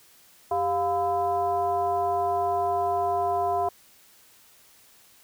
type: tone with frequency modulation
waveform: sine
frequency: 702 Hz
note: F5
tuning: 9 cents sharp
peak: -22 dBFS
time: 0.51-3.69 s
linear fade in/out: 5 ms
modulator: 306 Hz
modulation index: 0.9
effects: white hiss -56 dBFS RMS until 5.23 s